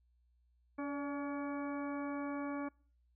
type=harmonic tone with a mistuned harmonic; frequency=283.6 Hz; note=C#4; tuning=40 cents sharp; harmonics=1 / 2 / 3 / 4 / 5 / 6 / 8; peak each=-38 / -45 / -49 / -47 / -53 / -54 / -54 dBFS; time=0.78-2.69 s; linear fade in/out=10 ms; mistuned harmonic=2; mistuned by=+35 cents; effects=noise-tail reverb RT60 0.5 s tail -26 dB re dry + added 60 Hz sine -69 dBFS peak until 3.15 s